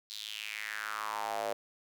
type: tone with high-pass filter sweep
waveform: square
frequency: 53.4 Hz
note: G#1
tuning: 49 cents sharp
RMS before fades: -38 dBFS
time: 0.1-1.53 s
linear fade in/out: 0 ms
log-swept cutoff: 4200 to 560 Hz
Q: 4.3
effects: none